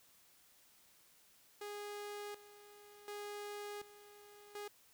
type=tone with tremolo; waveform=sawtooth; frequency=412.3 Hz; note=G#4; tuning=13 cents flat; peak=-40 dBFS; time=1.61-4.68 s; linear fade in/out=5 ms; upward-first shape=square; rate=0.68 Hz; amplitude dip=80%; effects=white hiss -67 dBFS RMS until 4.93 s